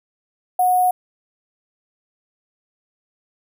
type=tone with sample-and-hold; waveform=sine; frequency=731 Hz; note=F#5; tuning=21 cents flat; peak=-13 dBFS; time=0.59-0.91 s; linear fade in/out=5 ms; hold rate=11025 Hz; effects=none